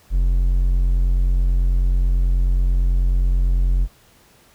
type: tone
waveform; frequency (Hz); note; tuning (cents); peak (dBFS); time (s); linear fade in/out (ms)
triangle; 44.61; F1; +38; -12; 0.1-3.88; 50
effects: pink hiss -53 dBFS RMS until 4.54 s